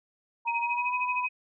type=tone with pitch glide; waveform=sine; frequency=936 to 991.7 Hz; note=A#5 to B5; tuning=+7 to +7 cents; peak=-28 dBFS; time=0.45-1.27 s; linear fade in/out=20 ms; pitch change=+100 cents; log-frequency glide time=0.58-0.93 s
type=tone with tremolo; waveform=sine; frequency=2522 Hz; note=D#7; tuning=23 cents sharp; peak=-26 dBFS; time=0.47-1.29 s; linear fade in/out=10 ms; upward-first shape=sine; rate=13 Hz; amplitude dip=90%
effects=none